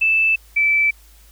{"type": "tone pair in turn", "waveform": "sine", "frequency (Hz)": [2637, 2318], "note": ["E7", "D7"], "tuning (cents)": [0, -23], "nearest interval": "major second", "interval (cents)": 223, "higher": "first", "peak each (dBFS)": -13, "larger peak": "neither", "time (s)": [[0.01, 0.36], [0.56, 0.91]], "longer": "neither", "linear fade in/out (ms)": 10, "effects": ["added 53 Hz sine -46 dBFS peak until 1.31 s", "white hiss -52 dBFS RMS until 1.31 s"]}